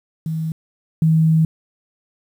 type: tone pair in turn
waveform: sine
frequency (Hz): 160 / 160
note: D#3 / D#3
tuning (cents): +49 / +49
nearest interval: unison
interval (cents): 0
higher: neither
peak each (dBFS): -20 / -11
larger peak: second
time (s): 0.26-0.52 / 1.02-1.45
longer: second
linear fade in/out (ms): 2
effects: 8-bit